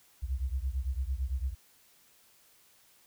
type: beating tone pair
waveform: sine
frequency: 62.1 / 71 Hz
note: B1 / C#2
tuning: +10 / +42 cents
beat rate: 8.9 Hz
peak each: -32 / -34 dBFS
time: 0.22-1.55 s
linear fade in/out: 20 ms
effects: white hiss -63 dBFS RMS until 3.06 s